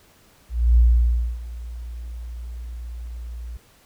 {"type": "tone with ADSR envelope", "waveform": "sine", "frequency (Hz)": 58.9, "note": "A#1", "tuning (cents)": 19, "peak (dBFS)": -10, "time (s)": [0.49, 3.57], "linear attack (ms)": 280, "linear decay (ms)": 610, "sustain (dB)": -20, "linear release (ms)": 4, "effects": ["pink hiss -55 dBFS RMS until 3.85 s"]}